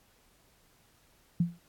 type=tone with exponential decay; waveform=sine; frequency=171.6 Hz; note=F3; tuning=30 cents flat; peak=-20 dBFS; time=1.4-1.59 s; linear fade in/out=5 ms; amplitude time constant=40 ms; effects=pink hiss -65 dBFS RMS until 1.68 s + AAC 64 kbps